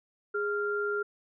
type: tone pair together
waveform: sine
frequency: 412.2 / 1391.3 Hz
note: G#4 / F6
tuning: -13 / -7 cents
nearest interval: octave + major sixth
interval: 2106 cents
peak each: -30 / -31 dBFS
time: 0.34-1.03 s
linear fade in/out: 10 ms
effects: none